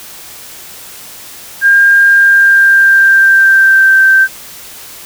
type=tone with pitch glide; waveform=sine; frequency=1606 to 1559.4 Hz; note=G6 to G6; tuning=+41 to -10 cents; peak=-3 dBFS; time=1.61-4.28 s; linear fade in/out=50 ms; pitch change=-51 cents; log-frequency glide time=2.01-4.01 s; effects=white hiss -31 dBFS RMS until 5.05 s